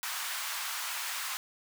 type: high-pass noise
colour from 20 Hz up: pink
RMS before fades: -36 dBFS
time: 0.03-1.37 s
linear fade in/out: 0 ms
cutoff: 1000 Hz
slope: 24 dB/octave
effects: none